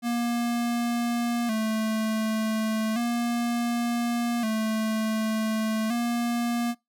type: tone with vibrato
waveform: square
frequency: 228 Hz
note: A#3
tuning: 38 cents flat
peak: -25 dBFS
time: 0.02-6.75 s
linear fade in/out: 50 ms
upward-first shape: square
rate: 0.34 Hz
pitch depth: 69 cents each way
effects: noise-tail reverb RT60 0.2 s tail -24 dB re dry